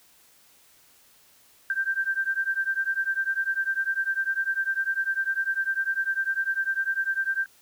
sine beating tone pair, 1568 / 1578 Hz, G6 / G6, 0 / +11 cents, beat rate 10 Hz, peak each -27 dBFS, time 1.7-7.46 s, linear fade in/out 2 ms, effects white hiss -58 dBFS RMS until 7.61 s

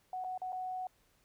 sine tone with dropouts, 741 Hz, F#5, 2 cents sharp, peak -36 dBFS, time 0.13-0.87 s, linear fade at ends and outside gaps 2 ms, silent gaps 0.24-0.245 / 0.377-0.417 / 0.522-0.528 s, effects pink hiss -71 dBFS RMS until 1.24 s

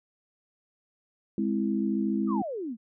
sine chord, Ab augmented, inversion none, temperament equal, 207.7 / 261.6 / 329.6 Hz, Ab3 / C4 / E4, 0 / 0 / 0 cents, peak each -27 / -31 / -30 dBFS, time 1.38-2.42 s, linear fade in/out 2 ms
sine exponential sweep, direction down, 1283 to 207.7 Hz, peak -31 dBFS, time 2.27-2.77 s, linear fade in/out 50 ms
effects none

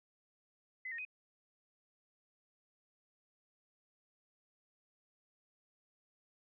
sine tone with pitch steps, 2032 / 1853 / 2507 Hz, B6 / A#6 / D#7, +49 / -11 / +12 cents, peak -40 dBFS, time 0.85-1.051 s, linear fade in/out 5 ms, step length 67 ms, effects none

